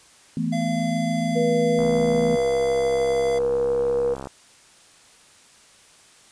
sine chord, E suspended fourth, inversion none, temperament equal, 164.81 / 220 / 246.9 Hz, E3 / A3 / B3, 0 / 0 / 0 cents, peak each -26 dBFS, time 0.37-2.36 s, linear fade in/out 2 ms
square tone, 682 Hz, F5, 41 cents flat, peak -28 dBFS, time 0.52-3.39 s, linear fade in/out 10 ms
sine tone with pitch glide, 483.4 to 479.8 Hz, B4 to A#4, -37 to +50 cents, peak -19 dBFS, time 1.35-4.15 s, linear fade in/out 20 ms, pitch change -13 cents, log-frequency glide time 1.76-3.16 s
click train, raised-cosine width 1 ms, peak -19 dBFS, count 167, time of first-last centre 1.79-4.271 s, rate 66.9 Hz
effects white hiss -52 dBFS RMS until 6.31 s + resampled to 22050 Hz

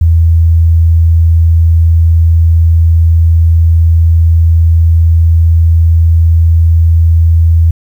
sine tone, 82.41 Hz, E2, in tune, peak -3 dBFS, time 0.01-7.71 s, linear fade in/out 5 ms, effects 7-bit

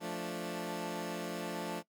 15% pulse chord, D minor, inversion first, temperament equal, 174.61 / 220 / 293.7 Hz, F3 / A3 / D4, 0 / 0 / 0 cents, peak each -34 / -35 / -36 dBFS, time 0-1.83 s, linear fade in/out 50 ms, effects noise-tail reverb RT60 0.1 s tail -20 dB re dry

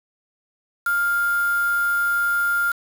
sine tone with quantisation, 1401 Hz, F6, 5 cents sharp, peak -18 dBFS, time 0.86-2.72 s, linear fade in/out 5 ms, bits 5, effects none

